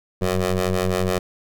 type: ring-modulated tone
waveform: 15% pulse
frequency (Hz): 92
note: F#2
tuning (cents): -9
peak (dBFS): -10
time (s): 0.21-1.19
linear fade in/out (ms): 10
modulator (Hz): 279
effects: none